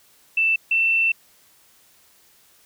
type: tone pair in turn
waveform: sine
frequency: 2659 / 2681 Hz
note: E7 / E7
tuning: +14 / +29 cents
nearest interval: unison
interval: 15 cents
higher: second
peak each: -16 / -16 dBFS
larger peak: neither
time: 0.37-0.56 / 0.71-1.12 s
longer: second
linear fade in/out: 5 ms
effects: white hiss -56 dBFS RMS until 2.65 s